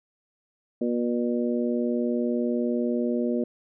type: harmonic tone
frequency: 120 Hz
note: B2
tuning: 49 cents flat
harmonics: 2 / 3 / 4 / 5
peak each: -25 / -29 / -31 / -33 dBFS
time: 0.81-3.44 s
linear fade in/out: 5 ms
effects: none